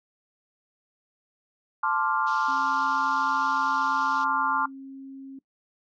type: chord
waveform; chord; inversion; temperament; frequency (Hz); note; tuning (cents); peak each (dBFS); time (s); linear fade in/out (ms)
sine; D minor seventh; second; equal; 880 / 1046.5 / 1174.7 / 1396.9; A5 / C6 / D6 / F6; 0 / 0 / 0 / 0; -28; 1.83-4.66; 5
type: band-pass noise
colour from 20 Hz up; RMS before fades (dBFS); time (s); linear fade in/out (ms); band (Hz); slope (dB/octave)
white; -46; 2.26-4.25; 20; 2700 to 5800; 48
type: tone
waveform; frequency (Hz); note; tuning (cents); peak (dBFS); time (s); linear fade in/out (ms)
sine; 270; C#4; -45; -38; 2.48-5.39; 5
effects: noise-tail reverb RT60 0.1 s tail -20 dB re dry